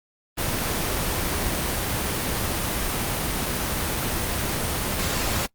pink noise, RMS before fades -25 dBFS, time 0.37-5.47 s, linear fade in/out 20 ms, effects noise-tail reverb RT60 0.1 s tail -23 dB re dry + Opus 24 kbps

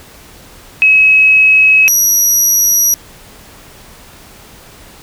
sine / 30% pulse tone pair in turn, 2561 / 5799 Hz, D#7 / F#8, +49 / -36 cents, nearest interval octave + major second, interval 1415 cents, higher second, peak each -4 dBFS, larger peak neither, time 0.82-1.88 / 1.88-2.94 s, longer neither, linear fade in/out 0 ms, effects pink hiss -38 dBFS RMS until 5.02 s

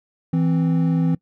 triangle tone pair together, 164.81 / 261.6 Hz, E3 / C4, 0 / 0 cents, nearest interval minor sixth, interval 800 cents, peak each -15 / -20 dBFS, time 0.33-1.15 s, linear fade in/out 5 ms, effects noise-tail reverb RT60 0.1 s tail -22 dB re dry

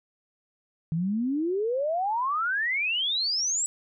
sine exponential sweep, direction up, 155.56 to 7902 Hz, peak -24 dBFS, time 0.92-3.66 s, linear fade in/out 0 ms, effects none

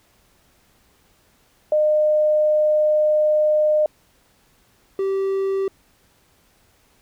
sine / triangle tone pair in turn, 609 / 388.2 Hz, D#5 / G4, -37 / -17 cents, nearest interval minor sixth, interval 780 cents, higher first, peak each -14 / -17 dBFS, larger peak first, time 1.72-3.86 / 4.99-5.68 s, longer first, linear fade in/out 2 ms, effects pink hiss -59 dBFS RMS until 7.01 s

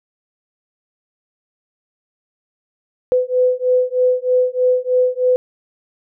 sine beating tone pair, 502 / 505.2 Hz, B4 / B4, +28 / +39 cents, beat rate 3.2 Hz, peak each -16 dBFS, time 3.12-5.36 s, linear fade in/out 0 ms, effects none

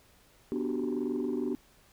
sine chord, G major seventh, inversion first, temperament equal, 246.9 / 293.7 / 370 / 392 Hz, B3 / D4 / F#4 / G4, 0 / 0 / 0 / 0 cents, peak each -32 / -33 / -34 / -35 dBFS, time 0.52-1.55 s, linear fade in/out 0 ms, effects tanh soft clip ceiling -24 dBFS + pink hiss -62 dBFS RMS until 1.92 s

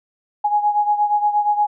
sine beating tone pair, 830.6 / 839.1 Hz, G#5 / G#5, 0 / +18 cents, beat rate 8.5 Hz, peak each -16 / -21 dBFS, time 0.44-1.67 s, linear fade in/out 10 ms, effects none

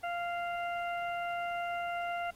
harmonic tone, 695 Hz, F5, 9 cents flat, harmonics 1 / 2 / 3 / 4, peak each -34 / -40 / -44 / -46 dBFS, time 0.03-2.31 s, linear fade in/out 10 ms, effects pink hiss -61 dBFS RMS until 2.35 s + AAC 48 kbps

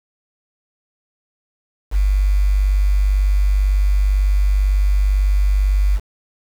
sine tone with quantisation, 49 Hz, G1, in tune, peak -12 dBFS, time 1.91-6 s, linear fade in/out 50 ms, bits 6, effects none

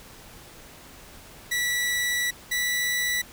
sawtooth tone pair in turn, 1953 / 1962.5 Hz, B6 / B6, -20 / -11 cents, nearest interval unison, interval 9 cents, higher second, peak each -20 dBFS, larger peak neither, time 1.51-2.31 / 2.51-3.22 s, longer first, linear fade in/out 10 ms, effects pink hiss -47 dBFS RMS until 3.32 s

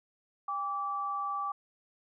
sine tone pair together, 803 / 1159.3 Hz, G5 / D6, +41 / -23 cents, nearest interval tritone, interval 636 cents, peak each -38 / -32 dBFS, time 0.48-1.52 s, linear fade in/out 5 ms, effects none

